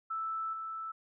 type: tone with level steps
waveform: sine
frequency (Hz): 1318.5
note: E6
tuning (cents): 0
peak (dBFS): -33 / -37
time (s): 0.1-0.92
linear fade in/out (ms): 10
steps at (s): 0.53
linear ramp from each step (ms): 2
effects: none